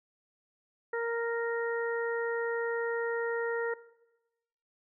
harmonic tone, 465.3 Hz, A#4, 3 cents flat, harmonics 1 / 2 / 3 / 4, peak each -31 / -40 / -39 / -39 dBFS, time 0.93-3.74 s, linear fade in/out 5 ms, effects noise-tail reverb RT60 1.0 s tail -18 dB re dry

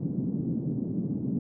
white band-pass noise, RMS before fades -30 dBFS, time 0-1.39 s, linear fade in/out 5 ms, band 140 to 250 Hz, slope 24 dB/octave, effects none

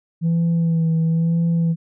sine tone with vibrato, 165.2 Hz, E3, 4 cents sharp, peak -13 dBFS, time 0.21-1.76 s, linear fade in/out 50 ms, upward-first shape sine, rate 1 Hz, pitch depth 31 cents each way, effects tanh soft clip ceiling -14 dBFS

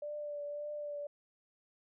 sine tone with vibrato, 587.3 Hz, D5, in tune, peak -38 dBFS, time 0.02-1.07 s, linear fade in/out 5 ms, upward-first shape triangle, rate 1.8 Hz, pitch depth 25 cents each way, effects none

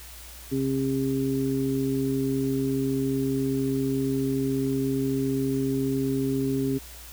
harmonic tone, 134.5 Hz, C3, 48 cents sharp, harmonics 1 / 2 / 3, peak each -30 / -25 / -29 dBFS, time 0.51-6.79 s, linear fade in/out 20 ms, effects added 60 Hz sine -45 dBFS peak until 7.12 s + white hiss -45 dBFS RMS until 7.12 s

